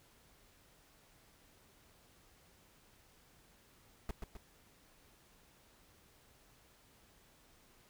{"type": "noise with echo", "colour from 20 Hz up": "brown", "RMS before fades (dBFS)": -38, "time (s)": [4.09, 4.11], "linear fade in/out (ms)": 2, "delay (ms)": 130, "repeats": 2, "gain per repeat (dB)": -5, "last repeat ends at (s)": 4.37, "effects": ["pink hiss -66 dBFS RMS until 7.89 s"]}